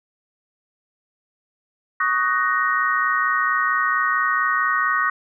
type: chord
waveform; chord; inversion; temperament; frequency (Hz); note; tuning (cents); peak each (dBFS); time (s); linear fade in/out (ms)
sine; D# minor seventh; third; just; 1120.1 / 1244.5 / 1493.4 / 1866.8; C#6 / D#6 / F#6 / A#6; +18 / 0 / +16 / +2; -23 / -23 / -24 / -22; 2-5.1; 5
effects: none